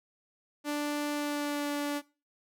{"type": "tone with pitch glide", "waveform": "sawtooth", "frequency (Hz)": [293.7, 289.8], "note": ["D4", "D4"], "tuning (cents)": [0, -23], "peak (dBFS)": -26, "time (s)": [0.64, 2.02], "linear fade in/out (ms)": 50, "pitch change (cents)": -23, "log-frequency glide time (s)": [1.12, 1.69], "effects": ["noise-tail reverb RT60 0.3 s tail -19 dB re dry"]}